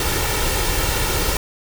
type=noise with comb filter; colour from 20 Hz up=pink; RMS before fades=-20 dBFS; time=0-1.37 s; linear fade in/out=2 ms; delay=2.2 ms; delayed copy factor=+0.6; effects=none